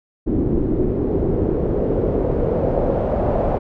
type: noise with low-pass filter sweep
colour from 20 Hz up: pink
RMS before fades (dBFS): -19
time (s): 0.26-3.59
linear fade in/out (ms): 20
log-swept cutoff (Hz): 320 to 660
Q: 2.8
effects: none